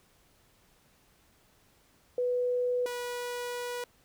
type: tone pair in turn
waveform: sine / sawtooth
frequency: 493.9 / 487.4 Hz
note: B4 / B4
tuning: 0 / -23 cents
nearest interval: unison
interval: 23 cents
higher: first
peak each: -26 / -30 dBFS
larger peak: first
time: 2.18-2.86 / 2.86-3.84 s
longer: second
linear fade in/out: 2 ms
effects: pink hiss -65 dBFS RMS until 4.04 s